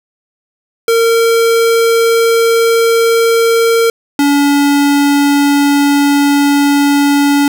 square tone pair in turn, 459 / 285.1 Hz, A#4 / C#4, -27 / +49 cents, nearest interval minor sixth, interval 824 cents, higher first, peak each -8 dBFS, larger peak neither, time 0.88-3.9 / 4.19-7.48 s, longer second, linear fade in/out 2 ms, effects none

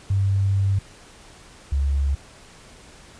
sine tone pair in turn, 98 / 69.46 Hz, G2 / C#2, 0 / +4 cents, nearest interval tritone, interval 596 cents, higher first, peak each -17 / -18 dBFS, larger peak first, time 0.1-0.79 / 1.72-2.15 s, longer first, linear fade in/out 5 ms, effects pink hiss -47 dBFS RMS until 3.19 s + resampled to 22050 Hz

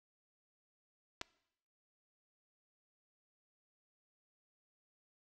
clicks, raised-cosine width 0.2 ms, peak -23 dBFS, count 2, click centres 1.213 / 1.216 s, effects noise-tail reverb RT60 0.8 s tail -22 dB re dry

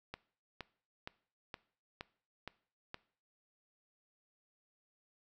click train, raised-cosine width 0.3 ms, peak -26 dBFS, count 7, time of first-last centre 0.14-2.944 s, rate 2.14 Hz, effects noise-tail reverb RT60 0.5 s tail -20 dB re dry

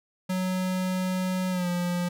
square tone with pitch glide, 185 to 176.34 Hz, F#3 to F3, 0 to +17 cents, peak -26 dBFS, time 0.29-2.09 s, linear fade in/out 10 ms, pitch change -83 cents, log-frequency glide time 1.5-1.68 s, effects none

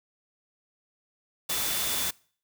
sine tone in noise, 3497 Hz, A7, 11 cents flat, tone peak -36 dBFS, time 1.49-2.11 s, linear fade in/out 10 ms, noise white, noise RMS -29 dBFS, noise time 1.49-2.11 s, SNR -10 dB, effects noise-tail reverb RT60 0.5 s tail -25 dB re dry

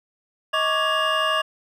triangle tone cluster, 631 / 1111 / 1182 / 1670 / 2823 Hz, D#5 / C#6 / D6 / G#6 / F7, +24 / +4 / +11 / +9 / +18 cents, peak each -24 dBFS, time 0.53-1.42 s, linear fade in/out 10 ms, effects none

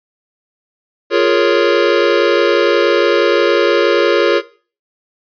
square chord, Bb minor seventh, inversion second, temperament equal, 349.2 / 415.3 / 466.2 / 554.4 Hz, F4 / Ab4 / Bb4 / Db5, 0 / 0 / 0 / 0 cents, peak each -16 dBFS, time 1.1-4.42 s, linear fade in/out 50 ms, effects noise-tail reverb RT60 0.4 s tail -18 dB re dry + resampled to 11025 Hz

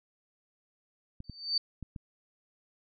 clicks, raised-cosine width 5 ms, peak -28 dBFS, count 4, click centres 1.204 / 1.297 / 1.827 / 1.962 s
sine tone with exponential growth, 4579 Hz, D8, 45 cents flat, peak -23 dBFS, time 1.24-1.58 s, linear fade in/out 5 ms, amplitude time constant 73 ms
effects none

